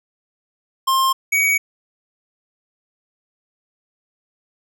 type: tone pair in turn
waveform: square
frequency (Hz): 1060 / 2257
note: C6 / C#7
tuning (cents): +22 / +31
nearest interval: octave + minor second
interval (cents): 1309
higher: second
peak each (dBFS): -15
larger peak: neither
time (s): 0.87-1.13 / 1.32-1.58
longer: neither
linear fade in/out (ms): 10
effects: none